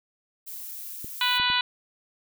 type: noise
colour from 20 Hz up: violet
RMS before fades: -38 dBFS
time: 0.46-1.39 s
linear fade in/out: 20 ms
type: clicks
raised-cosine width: 3 ms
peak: -27 dBFS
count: 3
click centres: 1.045 / 1.399 / 1.501 s
type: harmonic tone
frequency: 493.9 Hz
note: B4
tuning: in tune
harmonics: 2 / 3 / 4 / 5 / 6 / 7 / 8 / 9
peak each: -28 / -29 / -33 / -30 / -28 / -30 / -28 / -40 dBFS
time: 1.21-1.61 s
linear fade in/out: 2 ms
effects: none